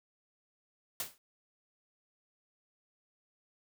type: noise with exponential decay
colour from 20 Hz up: white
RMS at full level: -33 dBFS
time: 1-1.18 s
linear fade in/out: 1 ms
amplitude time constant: 38 ms
effects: none